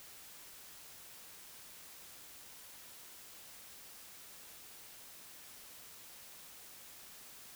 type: silence
effects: white hiss -54 dBFS RMS until 7.55 s